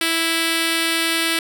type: tone with notch filter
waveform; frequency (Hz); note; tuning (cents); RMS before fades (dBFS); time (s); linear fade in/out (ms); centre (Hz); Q
5% pulse; 329.6; E4; 0; -20; 0.01-1.39; 2; 840; 0.82
effects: none